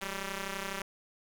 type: ring-modulated tone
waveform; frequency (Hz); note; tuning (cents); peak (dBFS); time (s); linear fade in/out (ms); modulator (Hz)
5% pulse; 196; G3; 0; -21; 0.01-0.82; 2; 768
effects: none